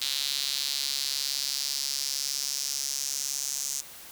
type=tone with high-pass filter sweep; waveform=square; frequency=69.5 Hz; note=C#2; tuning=5 cents sharp; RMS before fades=-31 dBFS; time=0.01-3.81 s; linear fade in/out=5 ms; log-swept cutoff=3900 to 6400 Hz; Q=3.1; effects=white hiss -46 dBFS RMS until 4.11 s